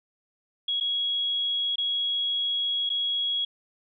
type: tone with dropouts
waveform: sine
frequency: 3322 Hz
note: G#7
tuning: in tune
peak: -24 dBFS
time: 0.68-3.45 s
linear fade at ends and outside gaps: 5 ms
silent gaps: 0.801-0.808 / 1.758-1.781 / 2.893-2.9 s
effects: none